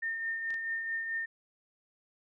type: tone with tremolo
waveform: sine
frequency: 1818 Hz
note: A#6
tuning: 44 cents flat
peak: -30 dBFS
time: 0.02-1.26 s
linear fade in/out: 10 ms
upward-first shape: triangle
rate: 4.6 Hz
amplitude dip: 45%
type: clicks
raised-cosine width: 0.2 ms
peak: -32 dBFS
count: 2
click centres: 0.505 / 0.542 s
effects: none